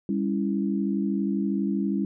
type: chord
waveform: sine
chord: C# diminished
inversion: second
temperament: equal with one note detuned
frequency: 200.1 / 277.2 / 329.6 Hz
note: G3 / C#4 / E4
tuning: +36 / 0 / 0 cents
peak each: -25 / -29 / -30 dBFS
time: 0.09-2.05 s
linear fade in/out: 2 ms
effects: none